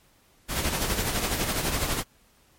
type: noise with tremolo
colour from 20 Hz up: pink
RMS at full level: -25 dBFS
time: 0.48-2.04 s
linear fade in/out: 50 ms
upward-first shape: sine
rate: 12 Hz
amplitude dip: 50%
effects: pink hiss -61 dBFS RMS until 2.58 s + MP3 64 kbps